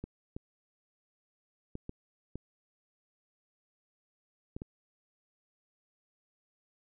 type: clicks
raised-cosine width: 3 ms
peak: -26 dBFS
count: 7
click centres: 0.04 / 0.365 / 1.754 / 1.894 / 2.356 / 4.565 / 4.619 s
effects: none